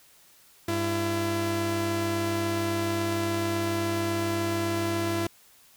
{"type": "tone pair together", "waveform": "sawtooth", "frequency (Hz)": [100, 336.4], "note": ["G2", "E4"], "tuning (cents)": [35, 35], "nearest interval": "octave + major sixth", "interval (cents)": 2100, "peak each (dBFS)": [-27, -23], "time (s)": [0.68, 5.27], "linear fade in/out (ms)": 5, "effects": ["white hiss -57 dBFS RMS until 5.76 s"]}